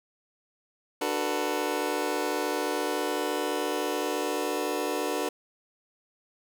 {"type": "chord", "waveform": "25% pulse", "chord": "B minor seventh", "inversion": "first", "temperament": "just", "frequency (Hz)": [296.3, 370.4, 444.5, 493.9], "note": ["D4", "F#4", "A4", "B4"], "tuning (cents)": [15, 2, 18, 0], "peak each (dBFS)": -29, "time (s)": [1.01, 5.29], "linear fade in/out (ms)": 5, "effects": []}